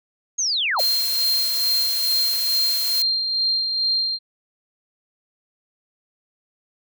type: linear sweep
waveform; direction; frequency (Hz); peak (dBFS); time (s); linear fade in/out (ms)
sine; down; 6645 to 442.8; -19; 0.38-0.81; 10
type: tone with tremolo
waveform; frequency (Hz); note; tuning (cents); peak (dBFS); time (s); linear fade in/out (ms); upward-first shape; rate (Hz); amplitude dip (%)
sine; 4186; C8; 0; -17; 0.76-4.19; 50; sine; 2.3; 40
type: noise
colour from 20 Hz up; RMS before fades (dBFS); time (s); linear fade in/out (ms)
blue; -27; 0.79-3.02; 0
effects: none